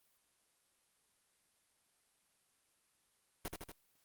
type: noise with echo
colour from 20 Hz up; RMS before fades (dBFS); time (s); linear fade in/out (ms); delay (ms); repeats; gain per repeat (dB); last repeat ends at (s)
pink; -41; 3.45-3.48; 0; 79; 3; -3; 3.717
effects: white hiss -75 dBFS RMS until 4.04 s + Opus 32 kbps